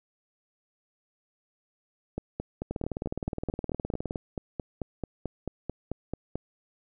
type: two click trains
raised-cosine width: 2 ms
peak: -18 / -18 dBFS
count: 28 / 20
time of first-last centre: 2.71-4.109 / 2.18-6.356 s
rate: 19.3 / 4.55 Hz
effects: none